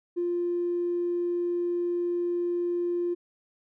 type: tone with tanh clipping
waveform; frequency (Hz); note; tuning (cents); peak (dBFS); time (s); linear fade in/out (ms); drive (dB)
triangle; 349.2; F4; 0; -25; 0.16-3.15; 20; 4
effects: none